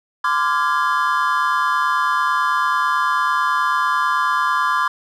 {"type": "chord", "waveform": "triangle", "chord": "D half-diminished seventh", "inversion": "third", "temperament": "equal with one note detuned", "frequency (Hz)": [1025.6, 1174.7, 1396.9, 1661.2], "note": ["C6", "D6", "F6", "Ab6"], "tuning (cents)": [-35, 0, 0, 0], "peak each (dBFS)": [-18, -18, -22, -22], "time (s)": [0.24, 4.88], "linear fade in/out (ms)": 5, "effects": []}